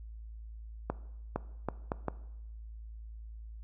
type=accelerating click train; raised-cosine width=1 ms; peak=-17 dBFS; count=5; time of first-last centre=0.9-2.083 s; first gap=460 ms; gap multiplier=0.71; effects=noise-tail reverb RT60 0.9 s tail -18 dB re dry + added 55 Hz sine -43 dBFS peak until 3.63 s